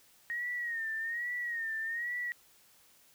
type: tone with vibrato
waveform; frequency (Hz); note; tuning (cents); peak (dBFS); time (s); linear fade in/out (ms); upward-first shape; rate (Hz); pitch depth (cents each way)
sine; 1864.7; A#6; 0; -33; 0.3-2.32; 0; sine; 1.2; 83
effects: white hiss -63 dBFS RMS until 3.14 s